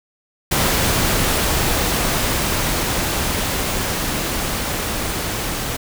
pink noise with level ramp, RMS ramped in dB -17 to -24 dBFS, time 0.51-5.77 s, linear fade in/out 10 ms, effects none

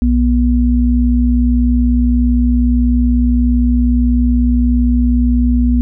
sine tone pair together, 60.8 / 243.2 Hz, B1 / B3, -26 / -26 cents, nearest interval 2 octaves, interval 2400 cents, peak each -11 / -12 dBFS, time 0.02-5.81 s, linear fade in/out 0 ms, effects none

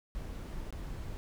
brown noise with dropouts, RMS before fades -40 dBFS, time 0.15-1.17 s, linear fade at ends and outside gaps 0 ms, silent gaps 0.706-0.726 s, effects none

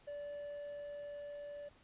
triangle tone with level ramp, 580 Hz, D5, 22 cents flat, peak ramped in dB -40 to -43 dBFS, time 0.07-1.69 s, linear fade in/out 10 ms, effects pink hiss -66 dBFS RMS until 1.83 s + resampled to 8000 Hz

